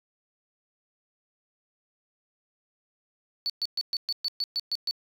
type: tone bursts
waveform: sine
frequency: 4469 Hz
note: C#8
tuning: 13 cents sharp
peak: -24 dBFS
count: 10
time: 3.46-4.91 s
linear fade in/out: 0 ms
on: 37 ms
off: 120 ms
effects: tanh soft clip ceiling -22 dBFS